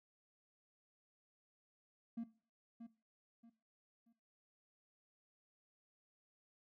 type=tone with echo; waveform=triangle; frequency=230.9 Hz; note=A#3; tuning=16 cents flat; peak=-37 dBFS; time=2.17-2.24 s; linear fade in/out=10 ms; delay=630 ms; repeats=3; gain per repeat=-10 dB; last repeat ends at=4.13 s; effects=noise-tail reverb RT60 0.4 s tail -19 dB re dry + tanh soft clip ceiling -36 dBFS